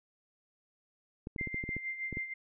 clicks, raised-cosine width 3 ms, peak -26 dBFS, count 10, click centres 1.271 / 1.362 / 1.412 / 1.473 / 1.544 / 1.639 / 1.691 / 1.766 / 2.127 / 2.171 s
sine tone with tremolo, 2093 Hz, C7, in tune, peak -33 dBFS, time 1.38-2.34 s, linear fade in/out 10 ms, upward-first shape sine, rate 6.4 Hz, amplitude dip 65%
effects none

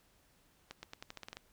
accelerating click train, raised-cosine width 0.2 ms, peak -27 dBFS, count 10, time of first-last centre 0.71-1.369 s, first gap 120 ms, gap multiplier 0.87, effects pink hiss -69 dBFS RMS until 1.52 s

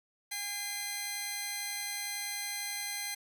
10% pulse tone pair together, 811 / 2063 Hz, G#5 / C7, -41 / -25 cents, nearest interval octave + major third, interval 1616 cents, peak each -34 / -27 dBFS, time 0.31-3.15 s, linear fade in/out 10 ms, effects none

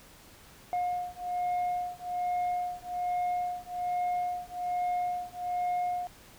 sine beating tone pair, 715 / 716.2 Hz, F5 / F5, +41 / +43 cents, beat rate 1.2 Hz, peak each -30 / -30 dBFS, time 0.73-6.07 s, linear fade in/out 0 ms, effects tanh soft clip ceiling -26 dBFS + pink hiss -54 dBFS RMS until 6.38 s

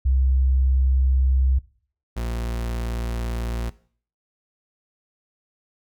sine / 40% pulse tone pair in turn, 65.41 / 58.09 Hz, C2 / A#1, 0 / -5 cents, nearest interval major second, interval 205 cents, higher first, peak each -16 / -24 dBFS, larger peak first, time 0.05-1.59 / 2.16-3.7 s, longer neither, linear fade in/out 10 ms, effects noise-tail reverb RT60 0.5 s tail -19 dB re dry

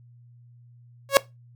sawtooth tone with exponential growth, 552 Hz, C#5, 7 cents flat, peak -4 dBFS, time 1.09-1.17 s, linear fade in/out 0 ms, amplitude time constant 17 ms, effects noise-tail reverb RT60 0.2 s tail -19 dB re dry + added 120 Hz sine -49 dBFS peak until 1.55 s

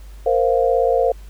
sine chord, Bb suspended second, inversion none, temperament equal, 466.2 / 523.3 / 698.5 Hz, Bb4 / C5 / F5, 0 / 0 / 0 cents, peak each -18 / -17 / -20 dBFS, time 0.26-1.12 s, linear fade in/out 5 ms, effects added 50 Hz sine -35 dBFS peak until 1.29 s + pink hiss -51 dBFS RMS until 1.29 s

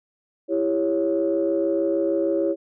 sine chord, C# diminished, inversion first, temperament just, 332.6 / 399.1 / 554.4 Hz, E4 / G4 / C#5, +16 / +31 / 0 cents, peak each -22 / -25 / -23 dBFS, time 0.48-2.56 s, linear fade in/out 50 ms, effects tanh soft clip ceiling -11 dBFS

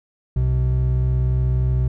triangle tone pair together, 63.4 / 126.8 Hz, B1 / B2, +46 / +46 cents, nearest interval octave, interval 1200 cents, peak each -17 dBFS, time 0.36-1.88 s, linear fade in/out 5 ms, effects none

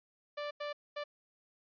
sawtooth tone bursts at uneven times, 587 Hz, D5, 1 cent flat, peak -33 dBFS, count 3, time 0.37-0.51 / 0.6-0.73 / 0.96-1.04 s, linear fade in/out 10 ms, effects resampled to 11025 Hz

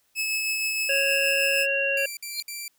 sawtooth tone with tremolo, 2593 Hz, E7, 29 cents flat, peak -20 dBFS, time 0.15-1.67 s, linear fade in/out 50 ms, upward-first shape triangle, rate 6.4 Hz, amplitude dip 30%
harmonic tone, 551 Hz, C#5, 11 cents flat, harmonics 1 / 3 / 5, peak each -27 / -29 / -24 dBFS, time 0.89-2.06 s, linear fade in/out 5 ms
10% pulse tone bursts, 2349 Hz, D7, in tune, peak -24 dBFS, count 3, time 1.97-2.68 s, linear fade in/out 2 ms, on 200 ms, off 55 ms
sine tone with exponential growth, 4202 Hz, C8, 7 cents sharp, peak -23 dBFS, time 2.28-2.4 s, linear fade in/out 0 ms, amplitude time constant 24 ms
effects white hiss -68 dBFS RMS until 2.78 s

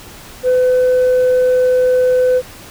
sine tone, 505 Hz, B4, 39 cents sharp, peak -7 dBFS, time 0.43-2.42 s, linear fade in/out 50 ms, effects tanh soft clip ceiling -8 dBFS + pink hiss -36 dBFS RMS until 2.7 s

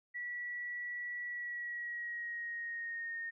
sine tone with pitch glide, 1943 to 1843.5 Hz, B6 to A#6, -29 to -20 cents, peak -38 dBFS, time 0.14-3.31 s, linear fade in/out 20 ms, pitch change -91 cents, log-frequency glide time 1.25-3.17 s, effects none

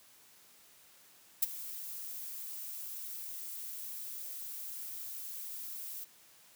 violet noise with ADSR envelope, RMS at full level -26 dBFS, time 1.42-6.05 s, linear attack 9 ms, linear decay 23 ms, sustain -17 dB, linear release 15 ms, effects white hiss -61 dBFS RMS until 6.55 s + high-pass 80 Hz 12 dB/octave

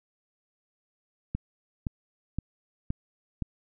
click train, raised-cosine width 5 ms, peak -17 dBFS, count 5, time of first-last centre 1.35-3.423 s, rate 1.93 Hz, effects none

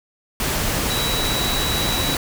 sine tone in noise, 3909 Hz, B7, 19 cents flat, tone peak -24 dBFS, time 0.9-2.15 s, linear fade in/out 2 ms, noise pink, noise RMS -22 dBFS, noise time 0.4-2.17 s, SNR -5 dB, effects none

